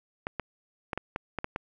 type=clicks; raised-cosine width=0.5 ms; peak=-16 dBFS; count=8; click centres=0.269 / 0.397 / 0.932 / 0.976 / 1.161 / 1.387 / 1.444 / 1.561 s; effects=none